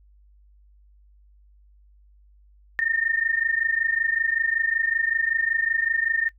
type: tone pair together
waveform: sine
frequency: 1809 / 1834.3 Hz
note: A6 / A#6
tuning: +48 / -28 cents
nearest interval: unison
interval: 24 cents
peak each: -24 dBFS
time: 2.79-6.29 s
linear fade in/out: 0 ms
effects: noise-tail reverb RT60 0.1 s tail -20 dB re dry + added 50 Hz sine -52 dBFS peak until 6.38 s